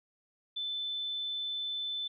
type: tone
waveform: sine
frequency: 3520 Hz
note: A7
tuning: in tune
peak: -33 dBFS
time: 0.56-2.08 s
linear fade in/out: 10 ms
effects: none